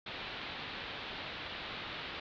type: low-pass noise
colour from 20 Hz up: white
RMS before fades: -43 dBFS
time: 0.06-2.2 s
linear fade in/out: 5 ms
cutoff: 4000 Hz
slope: 48 dB/octave
effects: none